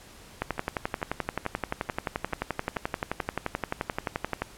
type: two click trains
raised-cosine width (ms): 0.5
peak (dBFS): -22 / -12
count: 7 / 47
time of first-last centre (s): 0.58-3.2 / 0.42-4.42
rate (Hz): 2.29 / 11.5
effects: pink hiss -50 dBFS RMS until 4.57 s + low-pass 12000 Hz 12 dB/octave